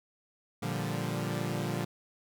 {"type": "chord", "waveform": "sawtooth", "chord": "G minor seventh", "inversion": "first", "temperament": "equal", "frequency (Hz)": [116.54, 146.83, 174.61, 196], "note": ["Bb2", "D3", "F3", "G3"], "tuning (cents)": [0, 0, 0, 0], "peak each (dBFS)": [-32, -32, -33, -35], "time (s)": [0.62, 1.85], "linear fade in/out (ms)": 10, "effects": []}